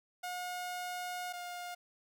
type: tone pair in turn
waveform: sawtooth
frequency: 720 / 709.7 Hz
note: F#5 / F5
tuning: -47 / +28 cents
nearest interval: unison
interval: 25 cents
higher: first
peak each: -34 / -37 dBFS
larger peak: first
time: 0.23-1.33 / 1.33-1.75 s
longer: first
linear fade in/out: 10 ms
effects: none